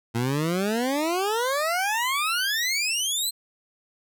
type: exponential sweep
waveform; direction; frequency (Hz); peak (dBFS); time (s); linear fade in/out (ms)
20% pulse; up; 113.1 to 4186; -18; 0.14-3.31; 20
effects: none